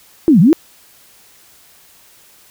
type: linear two-way sweep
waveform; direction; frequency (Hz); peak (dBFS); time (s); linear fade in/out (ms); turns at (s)
sine; down then up; 349.2 to 149.1 to 349.2; -5; 0.28-0.53; 0; 0.4
effects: white hiss -47 dBFS RMS until 2.5 s